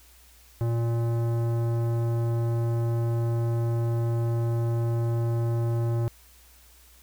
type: tone with tanh clipping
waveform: sine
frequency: 116.54 Hz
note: A#2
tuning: in tune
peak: -25 dBFS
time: 0.61-6.08 s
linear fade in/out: 0 ms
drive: 16 dB
effects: added 60 Hz sine -55 dBFS peak until 7.02 s + white hiss -56 dBFS RMS until 7.02 s